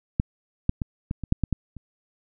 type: clicks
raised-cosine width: 5 ms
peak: -8 / -7 / -14 / -15 / -19 / -6 / -10 / -11 / -27 dBFS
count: 9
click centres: 0.199 / 0.694 / 0.818 / 1.111 / 1.237 / 1.324 / 1.437 / 1.527 / 1.767 s
effects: none